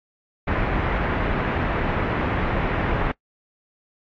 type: low-pass noise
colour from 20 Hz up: pink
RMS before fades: -23 dBFS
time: 0.47-3.12 s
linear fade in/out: 10 ms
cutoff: 2200 Hz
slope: 24 dB/octave
effects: noise-tail reverb RT60 0.1 s tail -22 dB re dry + AAC 48 kbps